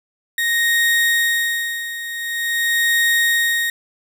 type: tone with tremolo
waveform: 35% pulse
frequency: 1864.7 Hz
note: A#6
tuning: in tune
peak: -12 dBFS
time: 0.38-3.7 s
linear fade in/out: 2 ms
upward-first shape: sine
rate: 0.46 Hz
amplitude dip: 75%
effects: none